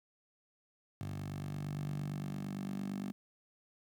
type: tone with high-pass filter sweep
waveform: 10% pulse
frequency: 48.8 Hz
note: G1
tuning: 7 cents flat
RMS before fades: -40 dBFS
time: 1.01-3.12 s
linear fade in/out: 0 ms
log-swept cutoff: 110 to 210 Hz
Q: 4.9
effects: 12-bit